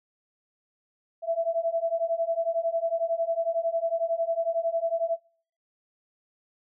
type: beating tone pair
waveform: sine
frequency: 659.3 / 670.3 Hz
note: E5 / E5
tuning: 0 / +29 cents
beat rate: 11 Hz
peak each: -27 dBFS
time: 1.22-5.18 s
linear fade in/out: 50 ms
effects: noise-tail reverb RT60 0.5 s tail -26 dB re dry